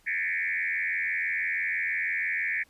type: tone with frequency modulation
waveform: sine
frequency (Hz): 2017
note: B6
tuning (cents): +36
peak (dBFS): -26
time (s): 0.06-2.64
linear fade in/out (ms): 20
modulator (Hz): 86.1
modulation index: 3.6
effects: pink hiss -63 dBFS RMS until 2.69 s + resampled to 32000 Hz